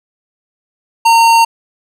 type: tone with hard clipping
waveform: sine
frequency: 917 Hz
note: A#5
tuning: 29 cents flat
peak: -7 dBFS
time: 1.05-1.45 s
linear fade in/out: 10 ms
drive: 17 dB
effects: none